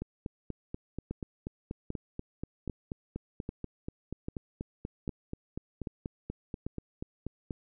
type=two click trains; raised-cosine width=3 ms; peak=-23 / -22 dBFS; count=32 / 8; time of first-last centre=0.02-7.508 / 1.11-6.666 s; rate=4.14 / 1.26 Hz; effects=none